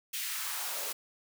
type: noise with high-pass filter sweep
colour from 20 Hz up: white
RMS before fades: -36 dBFS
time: 0.13-0.93 s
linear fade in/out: 10 ms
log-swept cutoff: 2600 to 400 Hz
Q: 1.6
effects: none